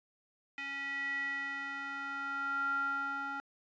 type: tone with band-pass filter sweep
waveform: square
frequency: 277.4 Hz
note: C#4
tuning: 1 cent sharp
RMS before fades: -37 dBFS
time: 0.58-3.4 s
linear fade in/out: 0 ms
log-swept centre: 2200 to 1200 Hz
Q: 8.6
effects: resampled to 16000 Hz